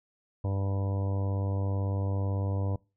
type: harmonic tone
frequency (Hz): 98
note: G2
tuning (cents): 0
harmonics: 1 / 2 / 3 / 4 / 5 / 6 / 7 / 8 / 9 / 10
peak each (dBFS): -27 / -41 / -40 / -47 / -41 / -43 / -48 / -52 / -50 / -48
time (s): 0.44-2.76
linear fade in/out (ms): 5
effects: noise-tail reverb RT60 0.3 s tail -23 dB re dry